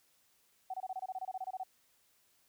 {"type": "tone bursts", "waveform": "sine", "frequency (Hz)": 752, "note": "F#5", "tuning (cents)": 28, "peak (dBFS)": -36, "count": 15, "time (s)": [0.7, 1.635], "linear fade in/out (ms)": 5, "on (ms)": 39, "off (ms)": 25, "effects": ["white hiss -71 dBFS RMS until 2.48 s"]}